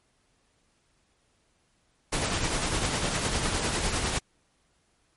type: noise with tremolo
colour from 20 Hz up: pink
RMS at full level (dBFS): -26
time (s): 2.12-4.19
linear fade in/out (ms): 10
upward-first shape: triangle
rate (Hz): 9.9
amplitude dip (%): 45
effects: pink hiss -69 dBFS RMS until 5.16 s + MP3 48 kbps